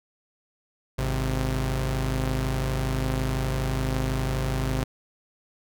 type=tone pair together; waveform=sawtooth; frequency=52.09 / 130.81 Hz; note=G#1 / C3; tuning=+6 / 0 cents; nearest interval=octave + major third; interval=1594 cents; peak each=-23 dBFS; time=0.98-4.84 s; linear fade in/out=10 ms; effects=none